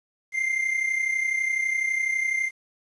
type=tone pair together; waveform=triangle; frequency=2093 / 2125 Hz; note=C7 / C7; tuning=0 / +26 cents; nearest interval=unison; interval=26 cents; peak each=-22 / -28 dBFS; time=0.32-2.51 s; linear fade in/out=50 ms; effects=resampled to 24000 Hz + 9-bit